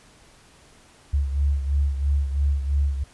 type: beating tone pair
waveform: sine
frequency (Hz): 70 / 73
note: C#2 / D2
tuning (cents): +18 / -10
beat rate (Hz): 3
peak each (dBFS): -20 / -27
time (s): 1.13-3.04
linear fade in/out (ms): 10
effects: pink hiss -53 dBFS RMS until 3.13 s + resampled to 24000 Hz